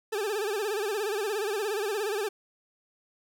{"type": "tone with vibrato", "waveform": "40% pulse", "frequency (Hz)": 415.3, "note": "G#4", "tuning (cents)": 0, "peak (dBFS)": -27, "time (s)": [0.12, 2.29], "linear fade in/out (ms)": 10, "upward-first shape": "sine", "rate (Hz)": 17, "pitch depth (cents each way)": 120, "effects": []}